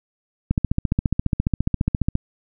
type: click train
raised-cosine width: 5 ms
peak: -6 dBFS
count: 25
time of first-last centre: 0.51-2.154 s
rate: 14.6 Hz
effects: none